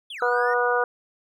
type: linear two-way sweep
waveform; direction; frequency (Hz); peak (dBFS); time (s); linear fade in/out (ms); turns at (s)
triangle; down then up; 3571 to 1290 to 1875; -32; 0.1-0.54; 5; 0.21
type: harmonic tone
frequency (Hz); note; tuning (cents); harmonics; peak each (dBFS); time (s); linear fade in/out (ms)
243.8; B3; -22; 2 / 3 / 4 / 5 / 6; -23 / -27 / -28 / -27 / -25; 0.22-0.84; 2
effects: none